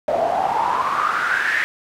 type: noise with band-pass filter sweep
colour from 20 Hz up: pink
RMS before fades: -20 dBFS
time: 0.08-1.64 s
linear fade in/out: 0 ms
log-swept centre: 610 to 1900 Hz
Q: 8.6
effects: none